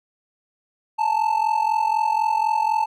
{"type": "ring-modulated tone", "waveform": "triangle", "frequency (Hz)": 880, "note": "A5", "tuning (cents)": 0, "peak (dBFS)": -13, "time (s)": [0.98, 2.86], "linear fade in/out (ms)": 20, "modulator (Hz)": 22, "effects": []}